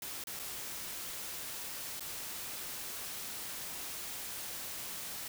white noise with dropouts, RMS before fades -42 dBFS, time 0.02-5.28 s, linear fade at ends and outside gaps 2 ms, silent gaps 0.239-0.27 / 0.392-0.396 / 1.996-2.006 s, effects none

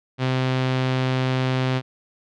sawtooth tone with low-pass filter, 129.6 Hz, C3, 16 cents flat, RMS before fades -22 dBFS, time 0.18-1.82 s, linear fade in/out 50 ms, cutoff 3600 Hz, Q 1.4, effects none

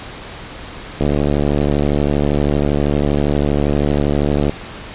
click train, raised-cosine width 2 ms, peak -3 dBFS, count 254, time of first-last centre 1.01-4.495 s, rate 72.6 Hz, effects pink hiss -32 dBFS RMS until 4.94 s + resampled to 8000 Hz

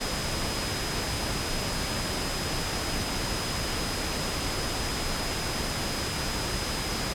sine tone in noise, 5030 Hz, D#8, 18 cents sharp, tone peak -37 dBFS, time 0-7.14 s, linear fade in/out 20 ms, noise pink, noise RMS -30 dBFS, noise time 0-7.14 s, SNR -10 dB, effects low-pass 10000 Hz 12 dB/octave

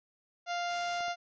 harmonic tone, 698.5 Hz, F5, in tune, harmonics 1 / 2 / 3 / 4 / 5 / 6 / 7 / 8 / 9, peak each -33 / -39 / -43 / -45 / -47 / -49 / -50 / -51 / -52 dBFS, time 0.46-1.16 s, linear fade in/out 50 ms
white noise, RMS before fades -49 dBFS, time 0.67-1.03 s, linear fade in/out 50 ms
clicks, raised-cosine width 1 ms, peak -37 dBFS, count 2, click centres 1.007 / 1.082 s
effects resampled to 16000 Hz

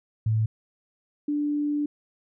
sine tone pair in turn, 110 / 293.7 Hz, A2 / D4, 0 / 0 cents, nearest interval octave + perfect fourth, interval 1700 cents, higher second, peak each -20 / -23 dBFS, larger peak first, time 0.26-0.46 / 1.28-1.86 s, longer second, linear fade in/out 5 ms, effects none

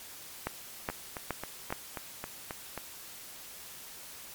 two click trains, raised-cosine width 0.5 ms, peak -16 / -21 dBFS, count 4 / 8, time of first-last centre 0.47-1.725 / 0.9-2.777 s, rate 2.39 / 3.73 Hz, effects white hiss -47 dBFS RMS until 4.34 s + MP3 96 kbps

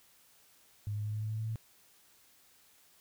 sine tone with pitch steps, 103.83 / 104.92 / 106.01 / 107.12 / 108.24 / 109.37 / 110.51 / 111.67 Hz, G#2 / G#2 / G#2 / A2 / A2 / A2 / A2 / A2, 0 / +18 / +36 / -46 / -28 / -10 / +8 / +26 cents, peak -33 dBFS, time 0.87-1.558 s, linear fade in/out 0 ms, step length 86 ms, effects white hiss -64 dBFS RMS until 3 s

